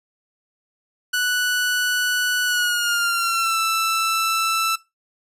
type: tone with pitch glide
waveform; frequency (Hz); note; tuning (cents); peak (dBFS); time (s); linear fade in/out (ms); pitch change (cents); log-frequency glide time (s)
sawtooth; 1480 to 1326.2; F#6 to E6; 0 to +10; -15; 1.13-4.76; 10; -190; 2.45-3.59
effects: noise-tail reverb RT60 0.2 s tail -17 dB re dry + resampled to 32000 Hz